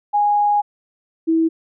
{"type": "tone pair in turn", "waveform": "sine", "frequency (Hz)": [826, 325.3], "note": ["G#5", "E4"], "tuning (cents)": [-10, -23], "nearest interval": "octave + major third", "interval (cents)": 1613, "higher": "first", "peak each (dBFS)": -13, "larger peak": "neither", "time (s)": [[0.13, 0.62], [1.27, 1.49]], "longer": "first", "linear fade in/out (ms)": 20, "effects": []}